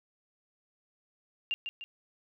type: tone with echo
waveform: sine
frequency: 2794 Hz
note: F7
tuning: in tune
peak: -28 dBFS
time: 1.51-1.54 s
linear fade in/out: 0 ms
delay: 150 ms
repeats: 2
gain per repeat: -6 dB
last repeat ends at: 1.84 s
effects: none